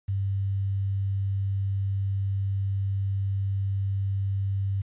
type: tone with quantisation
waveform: sine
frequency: 98 Hz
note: G2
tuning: in tune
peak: -24 dBFS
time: 0.08-4.82 s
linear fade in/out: 10 ms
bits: 9
effects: resampled to 8000 Hz